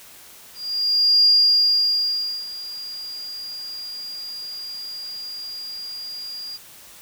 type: tone with ADSR envelope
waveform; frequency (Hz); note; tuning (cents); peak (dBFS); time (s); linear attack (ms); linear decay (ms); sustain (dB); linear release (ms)
sine; 4817; D8; +43; -11; 0.54-6.58; 710; 1200; -19; 27
effects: white hiss -45 dBFS RMS until 7.01 s